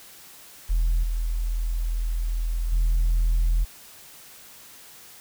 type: tone with level steps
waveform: sine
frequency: 41.2 Hz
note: E1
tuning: in tune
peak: -17 / -22 / -16 dBFS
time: 0.69-3.65 s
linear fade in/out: 20 ms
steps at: 1.03 / 2.72 s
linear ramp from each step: 5 ms
effects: tanh soft clip ceiling -16 dBFS + white hiss -47 dBFS RMS until 5.2 s